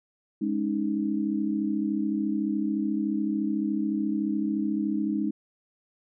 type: chord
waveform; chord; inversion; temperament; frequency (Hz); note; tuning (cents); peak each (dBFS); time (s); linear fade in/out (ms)
sine; Ab suspended fourth; none; equal; 207.7 / 277.2 / 311.1; Ab3 / Db4 / Eb4; 0 / 0 / 0; -28 / -31 / -28; 0.41-5.31; 10
effects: none